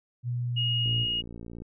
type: tone with pitch glide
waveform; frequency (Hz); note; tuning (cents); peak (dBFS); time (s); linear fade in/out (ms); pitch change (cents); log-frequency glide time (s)
sine; 121.7 to 118.1; B2 to A#2; -25 to +23; -27; 0.23-1.07; 50; -52; 0.46-0.91
type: tone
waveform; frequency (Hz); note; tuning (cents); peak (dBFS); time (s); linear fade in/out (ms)
sine; 2871; F7; +47; -26; 0.56-1.22; 20
type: click train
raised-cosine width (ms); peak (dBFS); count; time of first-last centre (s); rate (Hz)
3; -29; 45; 0.86-1.62; 57.9
effects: none